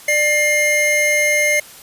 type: tone pair together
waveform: square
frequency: 595 / 2120 Hz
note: D5 / C7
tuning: +22 / +22 cents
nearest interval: octave + minor seventh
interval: 2200 cents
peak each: -20 / -15 dBFS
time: 0.08-1.6 s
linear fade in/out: 5 ms
effects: white hiss -40 dBFS RMS until 1.82 s + resampled to 32000 Hz